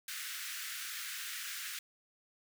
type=high-pass noise; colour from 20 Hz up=pink; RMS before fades=-42 dBFS; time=0.08-1.79 s; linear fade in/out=2 ms; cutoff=1400 Hz; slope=48 dB/octave; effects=none